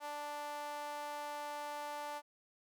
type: tone with high-pass filter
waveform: sawtooth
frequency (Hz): 293.7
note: D4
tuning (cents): 0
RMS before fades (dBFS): -43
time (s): 0-2.22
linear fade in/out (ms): 50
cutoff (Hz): 770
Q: 4.6
effects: none